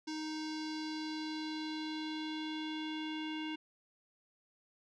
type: tone with low-pass filter sweep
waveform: square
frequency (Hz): 311.1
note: D#4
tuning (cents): 0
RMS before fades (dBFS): -40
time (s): 0.07-3.56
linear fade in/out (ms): 10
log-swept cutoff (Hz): 5300 to 3000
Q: 3.7
effects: none